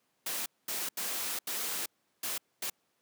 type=noise bursts at uneven times; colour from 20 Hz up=white; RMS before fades=-35 dBFS; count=6; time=0.26-0.46 / 0.68-0.89 / 0.97-1.39 / 1.47-1.86 / 2.23-2.38 / 2.62-2.7 s; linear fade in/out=5 ms; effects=pink hiss -75 dBFS RMS until 3.01 s + high-pass 200 Hz 12 dB/octave